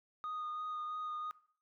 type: tone with vibrato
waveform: sine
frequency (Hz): 1235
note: D#6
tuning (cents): -13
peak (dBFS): -36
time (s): 0.24-1.31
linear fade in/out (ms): 0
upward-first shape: sine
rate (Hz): 3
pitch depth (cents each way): 13
effects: noise-tail reverb RT60 0.5 s tail -20 dB re dry + tanh soft clip ceiling -36 dBFS